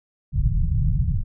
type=low-pass noise; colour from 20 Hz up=pink; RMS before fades=-20 dBFS; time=0.32-1.24 s; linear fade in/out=50 ms; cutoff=160 Hz; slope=48 dB/octave; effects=none